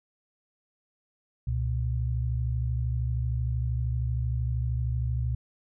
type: tone pair together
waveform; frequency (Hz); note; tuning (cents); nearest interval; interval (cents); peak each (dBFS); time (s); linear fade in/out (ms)
sine; 67.5 / 120.44; C#2 / B2; -45 / -43; minor seventh; 1002; -28; 1.47-5.35; 5
effects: none